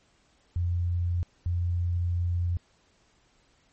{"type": "tone pair in turn", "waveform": "sine", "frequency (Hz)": [87.4, 87.4], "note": ["F2", "F2"], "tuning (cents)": [2, 2], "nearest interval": "unison", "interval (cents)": 0, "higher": "neither", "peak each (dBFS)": -24, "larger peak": "neither", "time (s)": [[0.56, 1.23], [1.46, 2.57]], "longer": "second", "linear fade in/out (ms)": 0, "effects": ["pink hiss -65 dBFS RMS until 3.72 s", "MP3 32 kbps"]}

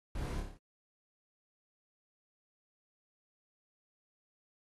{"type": "noise with echo", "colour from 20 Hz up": "brown", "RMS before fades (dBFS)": -39, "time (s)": [0.15, 0.4], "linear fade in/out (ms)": 2, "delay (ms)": 29, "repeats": 6, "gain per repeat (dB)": -3, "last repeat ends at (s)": 0.574, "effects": ["AAC 32 kbps"]}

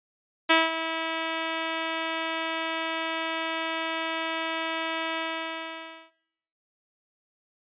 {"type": "tone with ADSR envelope", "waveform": "5% pulse", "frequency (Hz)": 325, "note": "E4", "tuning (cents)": -24, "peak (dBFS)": -4, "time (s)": [0.49, 6.11], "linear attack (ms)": 16, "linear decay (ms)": 190, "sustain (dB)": -12, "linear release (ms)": 940, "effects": ["noise-tail reverb RT60 0.8 s tail -19 dB re dry", "resampled to 8000 Hz"]}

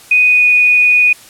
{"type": "tone with pitch glide", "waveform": "sine", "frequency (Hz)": [2489, 2472], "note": ["D#7", "D#7"], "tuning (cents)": [0, -12], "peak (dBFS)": -6, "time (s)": [0.11, 1.13], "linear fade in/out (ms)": 5, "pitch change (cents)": -12, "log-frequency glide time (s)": [0.25, 0.48], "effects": ["white hiss -39 dBFS RMS until 1.29 s", "low-pass 12000 Hz 12 dB/octave"]}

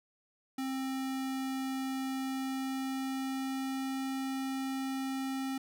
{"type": "tone with pitch glide", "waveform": "square", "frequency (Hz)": [264.9, 266.7], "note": ["C4", "C4"], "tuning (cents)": [22, 33], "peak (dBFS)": -34, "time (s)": [0.58, 5.58], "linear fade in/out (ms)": 5, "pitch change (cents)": 11, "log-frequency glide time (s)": [2.11, 4.06], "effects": []}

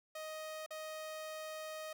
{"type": "tone with dropouts", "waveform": "sawtooth", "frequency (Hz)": 625, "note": "D#5", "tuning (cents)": 8, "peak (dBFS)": -39, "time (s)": [0.15, 1.93], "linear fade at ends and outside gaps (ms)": 5, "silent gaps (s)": [0.663, 0.706], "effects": []}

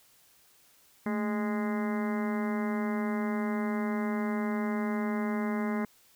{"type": "harmonic tone with a mistuned harmonic", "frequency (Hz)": 207.1, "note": "G#3", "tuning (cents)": -5, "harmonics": [1, 2, 3, 4, 5, 6, 7, 8, 9, 10], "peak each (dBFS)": [-29, -37, -41, -42, -42, -45, -47, -47, -47, -45], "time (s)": [1.06, 5.85], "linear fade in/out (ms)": 2, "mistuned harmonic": 1, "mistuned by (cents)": 93, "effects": ["white hiss -62 dBFS RMS until 6.15 s"]}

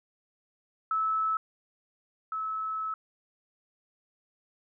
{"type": "tone pair in turn", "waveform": "sine", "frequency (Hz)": [1304, 1298.8], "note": ["E6", "E6"], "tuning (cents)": [-19, -26], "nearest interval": "unison", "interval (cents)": 7, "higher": "first", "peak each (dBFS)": [-25, -30], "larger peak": "first", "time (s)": [[0.91, 1.37], [2.32, 2.94]], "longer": "second", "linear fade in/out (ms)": 2, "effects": []}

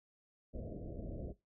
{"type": "low-pass noise", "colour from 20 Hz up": "pink", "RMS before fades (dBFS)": -44, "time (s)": [0.53, 1.33], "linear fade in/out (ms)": 20, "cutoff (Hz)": 660, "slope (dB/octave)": 96, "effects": ["noise-tail reverb RT60 0.2 s tail -18 dB re dry"]}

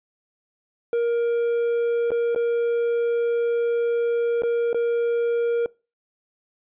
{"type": "tone with dropouts", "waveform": "triangle", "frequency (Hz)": 470, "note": "A#4", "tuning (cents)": 14, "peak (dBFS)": -17, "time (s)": [0.93, 5.66], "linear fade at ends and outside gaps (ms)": 1, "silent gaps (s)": [[2.106, 2.117], [2.348, 2.36], [4.421, 4.434], [4.73, 4.745]], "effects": ["noise-tail reverb RT60 0.3 s tail -24 dB re dry", "resampled to 8000 Hz"]}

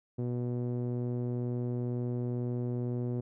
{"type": "tone with low-pass filter", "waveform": "sawtooth", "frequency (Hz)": 122.1, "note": "B2", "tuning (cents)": -19, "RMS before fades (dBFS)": -33, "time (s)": [0.18, 3.21], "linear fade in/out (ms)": 10, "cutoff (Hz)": 400, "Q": 1.4, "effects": []}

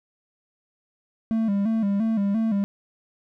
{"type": "tone with vibrato", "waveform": "triangle", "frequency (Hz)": 211.4, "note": "G#3", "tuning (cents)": 31, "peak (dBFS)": -18, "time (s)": [1.31, 2.64], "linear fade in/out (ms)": 0, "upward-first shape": "square", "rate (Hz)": 2.9, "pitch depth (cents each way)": 98, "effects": []}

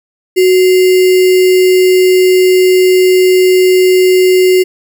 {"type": "tone with sample-and-hold", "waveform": "sine", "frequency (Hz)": 370, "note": "F#4", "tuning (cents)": 0, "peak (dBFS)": -4, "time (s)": [0.36, 4.64], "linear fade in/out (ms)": 20, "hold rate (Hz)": 2450, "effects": []}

